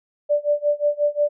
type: tone with tremolo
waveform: sine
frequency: 587.3 Hz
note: D5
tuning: in tune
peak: -14 dBFS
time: 0.29-1.29 s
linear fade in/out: 20 ms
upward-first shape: sine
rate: 5.6 Hz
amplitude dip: 95%
effects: none